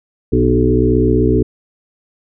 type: harmonic tone with a mistuned harmonic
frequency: 61.74 Hz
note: B1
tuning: in tune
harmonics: 1 / 2 / 4 / 5 / 6 / 7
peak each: -17 / -17 / -17 / -17 / -17 / -17 dBFS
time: 0.32-1.43 s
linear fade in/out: 10 ms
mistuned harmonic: 6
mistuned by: +29 cents
effects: none